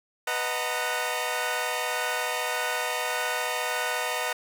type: chord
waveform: 15% pulse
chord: B major seventh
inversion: none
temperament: equal with one note detuned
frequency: 493.9 / 622.3 / 740 / 913.7 Hz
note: B4 / D#5 / F#5 / A#5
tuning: 0 / 0 / 0 / -35 cents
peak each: -26 dBFS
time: 0.27-4.33 s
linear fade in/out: 5 ms
effects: none